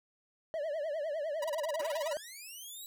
triangle tone with vibrato, 610 Hz, D#5, 34 cents flat, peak -31 dBFS, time 0.54-2.17 s, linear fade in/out 0 ms, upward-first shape triangle, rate 9.9 Hz, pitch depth 170 cents each way
sawtooth tone bursts, 969 Hz, B5, 33 cents flat, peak -32 dBFS, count 14, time 1.42-2.133 s, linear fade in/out 5 ms, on 24 ms, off 29 ms
10% pulse linear sweep, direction up, 291.6 to 3951 Hz, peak -37 dBFS, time 1.8-2.86 s, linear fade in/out 0 ms
effects none

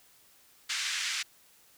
pink band-pass noise, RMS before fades -33 dBFS, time 0.69-1.23 s, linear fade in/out 10 ms, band 1700 to 7300 Hz, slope 24 dB/octave, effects white hiss -61 dBFS RMS until 1.77 s

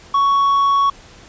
triangle tone, 1115 Hz, C#6, 10 cents sharp, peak -10 dBFS, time 0.14-0.9 s, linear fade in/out 5 ms, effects pink hiss -43 dBFS RMS until 1.28 s + resampled to 16000 Hz

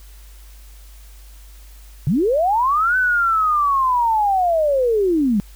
sine linear two-way sweep, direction up then down, 122.6 to 1526 to 189.8 Hz, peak -14 dBFS, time 2.07-5.4 s, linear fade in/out 0 ms, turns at 2.97 s, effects added 50 Hz sine -39 dBFS peak until 5.55 s + white hiss -50 dBFS RMS until 5.55 s

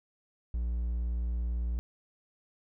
triangle tone, 59 Hz, A#1, 22 cents sharp, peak -27 dBFS, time 0.54-1.79 s, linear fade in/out 0 ms, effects none

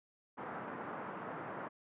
white band-pass noise, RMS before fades -44 dBFS, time 0.37-1.69 s, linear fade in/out 20 ms, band 130 to 1400 Hz, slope 24 dB/octave, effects resampled to 8000 Hz

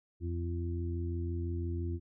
harmonic tone, 85.9 Hz, F2, 28 cents flat, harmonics 1 / 2 / 3 / 4, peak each -33 / -47 / -44 / -41 dBFS, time 0.2-2 s, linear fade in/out 50 ms, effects none

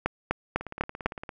two click trains, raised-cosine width 0.5 ms, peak -9 / -22 dBFS, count 5 / 13, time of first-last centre 0.06-1.06 / 0.61-1.292 s, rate 4 / 17.6 Hz, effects none

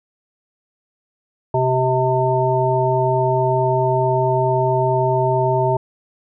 harmonic tone, 128.9 Hz, C3, 26 cents flat, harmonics 1 / 3 / 5 / 7, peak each -20 / -20 / -20 / -20 dBFS, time 1.54-5.77 s, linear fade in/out 5 ms, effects none

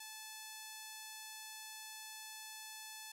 5% pulse tone, 870 Hz, A5, 20 cents flat, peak -36 dBFS, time 0-3.12 s, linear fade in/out 5 ms, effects none

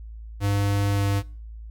square tone with pitch glide, 100.7 to 99.95 Hz, G2 to G2, +47 to +34 cents, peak -21 dBFS, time 0.4-1.23 s, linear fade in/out 50 ms, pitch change -13 cents, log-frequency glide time 0.93-1.03 s, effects noise-tail reverb RT60 0.4 s tail -22 dB re dry + added 55 Hz sine -36 dBFS peak until 1.7 s

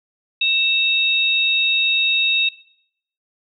sine tone pair together, 2652 / 3750 Hz, E7 / A#7, +10 / +10 cents, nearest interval tritone, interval 600 cents, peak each -18 dBFS, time 0.41-2.49 s, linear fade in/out 5 ms, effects noise-tail reverb RT60 0.7 s tail -18 dB re dry

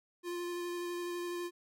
square tone with vibrato, 350 Hz, F4, 4 cents sharp, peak -37 dBFS, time 0.23-1.51 s, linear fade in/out 50 ms, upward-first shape square, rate 12 Hz, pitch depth 8 cents each way, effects none

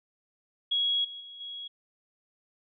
sine tone with level steps, 3322 Hz, G#7, in tune, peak -24 / -39 / -43 / -37 dBFS, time 0.71-1.68 s, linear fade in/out 10 ms, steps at 1.04 / 1.2 / 1.4 s, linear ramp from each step 10 ms, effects none

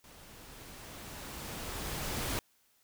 pink noise with level ramp, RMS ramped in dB -55 to -34 dBFS, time 0.04-2.39 s, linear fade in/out 0 ms, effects white hiss -70 dBFS RMS until 2.83 s

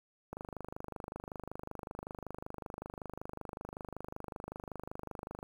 click train, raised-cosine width 1 ms, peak -27 dBFS, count 130, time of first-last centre 0.33-5.429 s, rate 25.3 Hz, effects 9-bit

